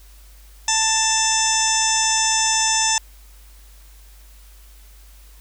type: harmonic tone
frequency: 886 Hz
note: A5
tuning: 12 cents sharp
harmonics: 1 / 2 / 3 / 4 / 6 / 7 / 8 / 9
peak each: -23 / -27 / -28 / -26 / -24 / -22 / -24 / -27 dBFS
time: 0.68-2.98 s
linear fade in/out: 2 ms
effects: added 50 Hz sine -43 dBFS peak until 5.4 s + white hiss -52 dBFS RMS until 5.4 s